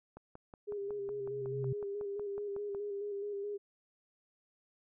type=click train; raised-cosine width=1 ms; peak=-35 dBFS; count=15; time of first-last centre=0.17-2.748 s; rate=5.43 Hz
type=tone with vibrato; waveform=sine; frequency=405.9 Hz; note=G#4; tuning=40 cents flat; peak=-36 dBFS; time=0.67-3.58 s; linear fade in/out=20 ms; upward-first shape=square; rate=4.7 Hz; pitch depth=28 cents each way
type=tone with exponential growth; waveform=sine; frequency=130.6 Hz; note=C3; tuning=3 cents flat; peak=-31 dBFS; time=0.81-1.73 s; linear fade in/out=5 ms; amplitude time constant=200 ms
effects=none